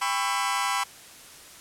sawtooth chord, C# half-diminished seventh, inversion second, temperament just, 798.3 / 997.9 / 1108.7 / 1330.5 Hz, G5 / B5 / C#6 / E6, +31 / +18 / 0 / +16 cents, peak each -27 / -24 / -27 / -28 dBFS, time 0.01-0.84 s, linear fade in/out 10 ms, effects white hiss -47 dBFS RMS until 1.6 s + low-pass 11000 Hz 12 dB/octave

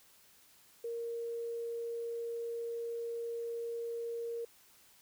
sine tone, 466.2 Hz, A#4, in tune, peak -36 dBFS, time 0.84-4.45 s, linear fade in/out 5 ms, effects white hiss -63 dBFS RMS until 5.01 s

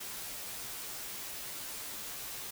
white noise with comb filter, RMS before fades -42 dBFS, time 0-2.51 s, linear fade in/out 10 ms, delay 12 ms, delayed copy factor -0.7, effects none

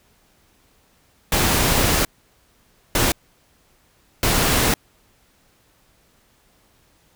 pink noise bursts at uneven times, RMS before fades -18 dBFS, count 3, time 1.32-2.05 / 2.95-3.12 / 4.23-4.74 s, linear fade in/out 2 ms, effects pink hiss -59 dBFS RMS until 7.15 s

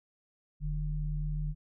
sine tone pair together, 41.81 / 151.1 Hz, E1 / D3, +25 / +50 cents, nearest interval octave + minor seventh, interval 2225 cents, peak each -32 / -34 dBFS, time 0.6-1.55 s, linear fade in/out 50 ms, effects none

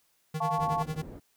square tone with tremolo, 156.2 Hz, D#3, 7 cents sharp, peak -29 dBFS, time 0.34-1.02 s, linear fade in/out 5 ms, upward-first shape triangle, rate 11 Hz, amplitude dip 100%
sine chord, F augmented, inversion none, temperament equal, 698.5 / 880 / 1108.7 Hz, F5 / A5 / C#6, 0 / 0 / 0 cents, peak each -31 / -31 / -31 dBFS, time 0.4-0.83 s, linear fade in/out 10 ms
white low-pass noise, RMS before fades -44 dBFS, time 0.57-1.2 s, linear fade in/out 20 ms, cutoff 300 Hz, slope 12 dB/octave
effects white hiss -70 dBFS RMS until 1.36 s

